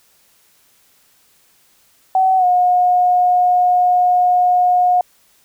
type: tone with pitch glide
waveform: sine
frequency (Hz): 756 to 721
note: F#5 to F#5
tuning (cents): +37 to -45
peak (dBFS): -10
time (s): 2.15-5.01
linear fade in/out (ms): 2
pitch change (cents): -82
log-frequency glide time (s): 2.37-2.45
effects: white hiss -55 dBFS RMS until 5.44 s